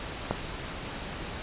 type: click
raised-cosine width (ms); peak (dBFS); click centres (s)
1; -12; 0.31
effects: pink hiss -37 dBFS RMS until 1.42 s + resampled to 8000 Hz